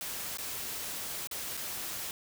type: noise with dropouts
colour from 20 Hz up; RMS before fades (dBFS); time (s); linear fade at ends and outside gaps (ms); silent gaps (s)
white; -38; 0.01-2.11; 1; 0.372-0.384 / 1.272-1.312 / 1.57-1.574
effects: none